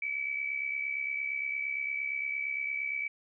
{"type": "tone with amplitude modulation", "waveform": "sine", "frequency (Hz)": 2292, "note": "D7", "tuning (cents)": -43, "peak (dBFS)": -28, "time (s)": [0.02, 3.08], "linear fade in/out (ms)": 5, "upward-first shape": "sine", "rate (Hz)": 68.7, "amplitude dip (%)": 65, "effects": []}